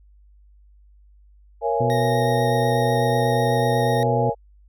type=chord; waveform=sine; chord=A# half-diminished seventh; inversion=none; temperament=equal with one note detuned; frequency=466.2 / 554.4 / 676.2 / 830.6 Hz; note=A#4 / C#5 / E5 / G#5; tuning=0 / 0 / +44 / 0 cents; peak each=-23 / -26 / -26 / -24 dBFS; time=1.61-4.35 s; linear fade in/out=50 ms
type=harmonic tone; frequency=124 Hz; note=B2; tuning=7 cents sharp; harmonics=1 / 2 / 3 / 4; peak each=-22 / -28 / -32 / -34 dBFS; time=1.8-4.3 s; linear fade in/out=5 ms
type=tone with vibrato; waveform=25% pulse; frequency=1864.7 Hz; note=A#6; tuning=in tune; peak=-27 dBFS; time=1.9-4.03 s; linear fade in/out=0 ms; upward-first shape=sine; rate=8.1 Hz; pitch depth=13 cents each way
effects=added 50 Hz sine -49 dBFS peak until 4.68 s